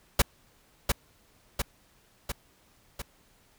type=noise with echo; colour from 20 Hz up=pink; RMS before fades=-20 dBFS; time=0.19-0.22 s; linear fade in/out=5 ms; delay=700 ms; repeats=4; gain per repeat=-4 dB; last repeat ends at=3.02 s; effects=pink hiss -63 dBFS RMS until 3.58 s